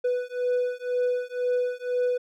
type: beating tone pair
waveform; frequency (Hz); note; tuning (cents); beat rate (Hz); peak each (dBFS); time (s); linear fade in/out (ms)
triangle; 493.9 / 495.9; B4 / B4; 0 / +7; 2; -25; 0.04-2.18; 10
effects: none